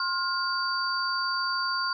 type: tone cluster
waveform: sine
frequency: 1063 / 1416 / 4631 Hz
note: C6 / F6 / D8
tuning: +27 / +23 / -25 cents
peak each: -30 dBFS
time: 0-1.93 s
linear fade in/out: 2 ms
effects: none